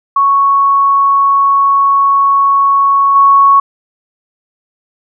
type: tone with level steps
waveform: sine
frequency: 1108.7 Hz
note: C#6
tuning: in tune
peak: -6 / -3 dBFS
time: 0.16-3.6 s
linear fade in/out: 5 ms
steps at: 3.15 s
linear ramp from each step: 10 ms
effects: none